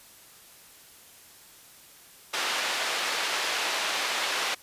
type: band-pass noise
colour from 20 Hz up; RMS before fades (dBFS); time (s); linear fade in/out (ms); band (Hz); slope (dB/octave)
white; -29; 2.33-4.55; 10; 500 to 3700; 12
effects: white hiss -52 dBFS RMS until 4.62 s + resampled to 32000 Hz